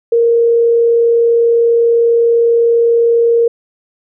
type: tone with frequency modulation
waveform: sine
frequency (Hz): 466.2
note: A#4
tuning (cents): 0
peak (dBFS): -7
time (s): 0.12-3.48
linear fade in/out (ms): 5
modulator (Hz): 40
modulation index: 0.23
effects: none